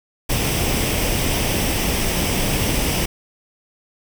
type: noise with comb filter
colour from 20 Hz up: pink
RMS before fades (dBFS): -20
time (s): 0.29-3.06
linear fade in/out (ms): 10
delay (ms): 0.36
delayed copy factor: +0.5
effects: none